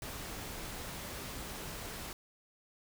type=noise; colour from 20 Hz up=pink; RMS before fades=-43 dBFS; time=0.02-2.13 s; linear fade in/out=2 ms; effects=none